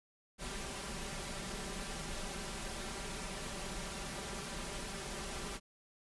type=noise with comb filter; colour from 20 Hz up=pink; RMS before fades=-42 dBFS; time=0.38-5.6 s; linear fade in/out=50 ms; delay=5.1 ms; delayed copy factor=+0.65; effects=resampled to 24000 Hz